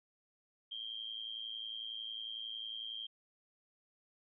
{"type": "tone with amplitude modulation", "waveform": "sine", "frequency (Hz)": 3192, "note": "G7", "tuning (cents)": 31, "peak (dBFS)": -37, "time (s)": [0.71, 3.07], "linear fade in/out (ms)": 10, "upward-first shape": "sine", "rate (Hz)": 111, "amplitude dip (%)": 85, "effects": []}